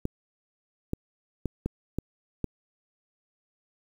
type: clicks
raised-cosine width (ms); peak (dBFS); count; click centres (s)
3; -15; 6; 0.054 / 0.934 / 1.457 / 1.66 / 1.986 / 2.443
effects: 8-bit